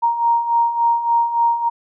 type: beating tone pair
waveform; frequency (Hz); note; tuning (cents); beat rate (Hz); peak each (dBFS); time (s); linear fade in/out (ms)
sine; 932.3 / 935.8; A#5 / A#5; 0 / +6; 3.5; -21 / -15; 0.02-1.7; 20
effects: none